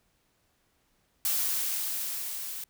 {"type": "noise with level ramp", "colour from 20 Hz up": "blue", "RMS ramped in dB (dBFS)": [-27, -38], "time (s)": [1.25, 2.64], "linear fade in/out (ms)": 2, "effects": ["pink hiss -71 dBFS RMS until 2.69 s"]}